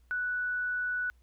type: tone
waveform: sine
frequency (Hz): 1480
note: F#6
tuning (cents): 0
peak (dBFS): -29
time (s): 0.11-1.1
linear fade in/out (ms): 0
effects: added 60 Hz sine -59 dBFS peak until 1.22 s + pink hiss -74 dBFS RMS until 1.22 s